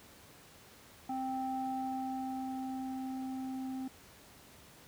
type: tone with low-pass filter sweep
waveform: square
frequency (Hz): 261.8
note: C4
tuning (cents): +1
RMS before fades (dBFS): -38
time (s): 1.09-3.88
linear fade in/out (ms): 5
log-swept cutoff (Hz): 850 to 540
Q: 4.5
effects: pink hiss -57 dBFS RMS until 4.87 s + high-pass 60 Hz 12 dB/octave